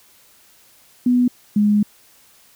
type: tone pair in turn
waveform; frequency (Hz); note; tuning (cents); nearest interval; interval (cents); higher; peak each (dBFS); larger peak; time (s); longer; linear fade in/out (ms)
sine; 246.9 / 207.9; B3 / G#3; 0 / +2; minor third; 298; first; -12; neither; 1.06-1.28 / 1.56-1.83; second; 5
effects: white hiss -52 dBFS RMS until 2.55 s